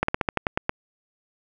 slowing click train, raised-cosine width 0.5 ms, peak -6 dBFS, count 9, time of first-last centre 0.03-0.694 s, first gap 54 ms, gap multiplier 1.12, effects none

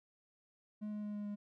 triangle tone with pitch steps, 211 / 209.7 / 208.3 / 207 / 205.7 Hz, G#3 / G#3 / G#3 / G#3 / G#3, +28 / +17 / +5 / -5 / -16 cents, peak -37 dBFS, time 0.81-1.36 s, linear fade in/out 20 ms, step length 110 ms, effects none

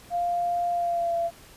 sine tone with pitch glide, 698.5 to 679.4 Hz, F5 to F5, 0 to -48 cents, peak -23 dBFS, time 0.1-1.31 s, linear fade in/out 50 ms, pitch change -48 cents, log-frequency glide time 0.71-1.15 s, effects pink hiss -50 dBFS RMS until 1.56 s + resampled to 32000 Hz

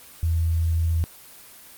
sine tone, 82.41 Hz, E2, in tune, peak -19 dBFS, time 0.23-1.04 s, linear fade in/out 0 ms, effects white hiss -46 dBFS RMS until 1.77 s + Opus 24 kbps

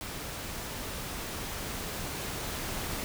pink noise with level ramp, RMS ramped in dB -39 to -35 dBFS, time 0.01-3.04 s, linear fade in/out 0 ms, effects none

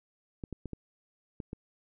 clicks, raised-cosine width 3 ms, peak -25 dBFS, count 6, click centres 0.438 / 0.527 / 0.657 / 0.733 / 1.402 / 1.531 s, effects none

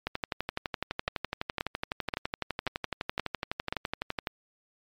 two click trains, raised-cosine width 0.3 ms, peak -14 / -13 dBFS, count 51 / 6, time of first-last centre 0.07-4.272 / 1.08-3.726 s, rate 11.9 / 1.89 Hz, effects MP3 96 kbps

